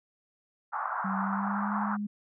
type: band-pass noise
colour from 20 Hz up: white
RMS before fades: -33 dBFS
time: 0.72-1.97 s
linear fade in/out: 20 ms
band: 750 to 1400 Hz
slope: 48 dB/octave
type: tone with pitch glide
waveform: sine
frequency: 193 to 206.9 Hz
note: G3 to G#3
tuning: -27 to -6 cents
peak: -30 dBFS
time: 1.04-2.07 s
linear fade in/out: 10 ms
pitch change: +121 cents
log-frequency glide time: 1.14-1.75 s
effects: none